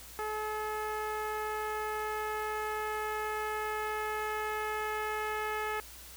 10% pulse tone with low-pass filter sweep, 428.3 Hz, A4, 47 cents flat, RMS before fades -35 dBFS, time 0.19-5.8 s, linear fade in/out 0 ms, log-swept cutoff 1300 to 2100 Hz, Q 0.84, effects added 60 Hz sine -54 dBFS peak until 6.16 s + white hiss -50 dBFS RMS until 6.16 s

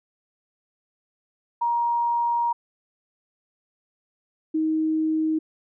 sine tone pair in turn, 944 / 315 Hz, A#5 / D#4, +22 / +21 cents, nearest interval octave + perfect fifth, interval 1901 cents, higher first, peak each -20 dBFS, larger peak neither, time 1.61-2.53 / 4.54-5.39 s, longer first, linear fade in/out 10 ms, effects none

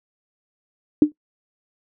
sine tone with exponential decay, 299 Hz, D4, 31 cents sharp, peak -4 dBFS, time 1.02-1.12 s, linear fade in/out 2 ms, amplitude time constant 20 ms, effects noise-tail reverb RT60 0.1 s tail -17 dB re dry

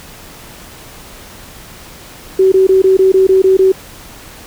sine tone bursts, 380 Hz, F#4, 46 cents sharp, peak -5 dBFS, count 9, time 2.39-3.72 s, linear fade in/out 5 ms, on 130 ms, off 20 ms, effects pink hiss -35 dBFS RMS until 4.46 s

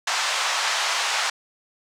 pink band-pass noise, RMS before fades -24 dBFS, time 0.07-1.3 s, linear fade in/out 5 ms, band 780 to 7200 Hz, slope 24 dB/octave, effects none

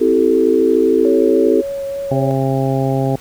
sine chord, A minor seventh, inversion first, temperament equal with one note detuned, 261.6 / 329.6 / 386.8 / 440 Hz, C4 / E4 / G4 / A4, 0 / 0 / -23 / 0 cents, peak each -18 / -16 / -15 / -14 dBFS, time 0-1.62 s, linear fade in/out 20 ms
sine tone with vibrato, 554.4 Hz, C#5, in tune, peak -20 dBFS, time 1.05-2.31 s, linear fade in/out 0 ms, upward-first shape triangle, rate 3.4 Hz, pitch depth 12 cents each way
harmonic tone, 134.1 Hz, C3, 43 cents sharp, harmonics 1 / 2 / 3 / 4 / 5 / 6, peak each -17 / -20 / -22 / -23 / -24 / -25 dBFS, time 2.11-3.16 s, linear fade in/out 5 ms
effects pink hiss -41 dBFS RMS until 3.2 s

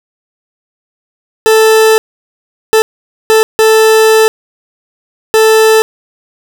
40% pulse tone bursts at uneven times, 440 Hz, A4, in tune, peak -3 dBFS, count 5, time 1.46-1.98 / 2.73-2.82 / 3.3-3.43 / 3.59-4.28 / 5.34-5.82 s, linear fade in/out 0 ms, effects none

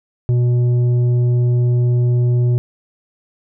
triangle tone with tanh clipping, 122 Hz, B2, 21 cents flat, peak -13 dBFS, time 0.29-2.58 s, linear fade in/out 0 ms, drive 11 dB, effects none

